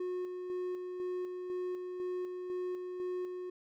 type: tone with tremolo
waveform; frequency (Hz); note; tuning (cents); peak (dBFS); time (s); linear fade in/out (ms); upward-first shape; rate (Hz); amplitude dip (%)
triangle; 363; F#4; -33; -32; 0-3.5; 5; square; 2; 40
effects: none